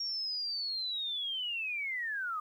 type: linear sweep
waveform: sine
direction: down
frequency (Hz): 5588 to 1204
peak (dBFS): -33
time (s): 0-2.4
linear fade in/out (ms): 5
effects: 11-bit